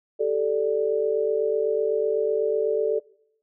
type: chord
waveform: sine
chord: G suspended second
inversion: none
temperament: equal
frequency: 392 / 440 / 587.3 Hz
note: G4 / A4 / D5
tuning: 0 / 0 / 0 cents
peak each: -28 / -22 / -27 dBFS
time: 0.19-3 s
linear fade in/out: 20 ms
effects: noise-tail reverb RT60 0.7 s tail -22 dB re dry